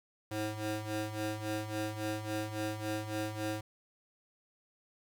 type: ring-modulated tone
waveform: 20% pulse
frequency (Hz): 214.4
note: A3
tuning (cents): -45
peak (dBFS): -27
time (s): 0.31-3.61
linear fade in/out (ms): 5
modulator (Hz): 109
effects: none